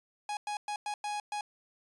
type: tone bursts at uneven times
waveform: 45% pulse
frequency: 832 Hz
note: G#5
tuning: 3 cents sharp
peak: -33 dBFS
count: 6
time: 0.29-0.37 / 0.47-0.57 / 0.68-0.76 / 0.86-0.94 / 1.04-1.2 / 1.32-1.41 s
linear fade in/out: 2 ms
effects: resampled to 24000 Hz